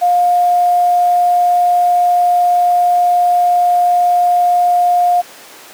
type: tone with quantisation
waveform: sine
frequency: 709 Hz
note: F5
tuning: 26 cents sharp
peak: -8 dBFS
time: 0.01-5.22 s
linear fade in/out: 20 ms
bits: 6
effects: pink hiss -36 dBFS RMS until 5.73 s + high-pass 400 Hz 12 dB/octave